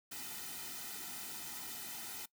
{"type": "noise with comb filter", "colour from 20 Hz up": "white", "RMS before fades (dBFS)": -45, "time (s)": [0.11, 2.26], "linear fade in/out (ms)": 10, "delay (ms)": 1.8, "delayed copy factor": -0.85, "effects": ["noise-tail reverb RT60 0.1 s tail -21 dB re dry"]}